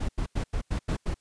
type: noise bursts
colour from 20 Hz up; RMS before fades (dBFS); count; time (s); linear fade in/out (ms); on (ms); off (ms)
brown; -28; 7; 0-1.144; 10; 88; 88
effects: white hiss -70 dBFS RMS until 1.2 s + resampled to 22050 Hz